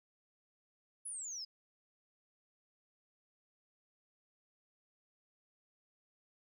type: exponential sweep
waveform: sine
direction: down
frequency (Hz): 10560 to 4934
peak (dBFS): -40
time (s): 1.05-1.45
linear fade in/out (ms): 10
effects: tanh soft clip ceiling -36 dBFS